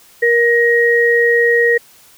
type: tone pair together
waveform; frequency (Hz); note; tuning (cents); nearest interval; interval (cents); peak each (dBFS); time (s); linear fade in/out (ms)
sine; 471 / 1884; A#4 / A#6; +18 / +18; 2 octaves; 2400; -12; 0.22-1.78; 10
effects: white hiss -46 dBFS RMS until 2.17 s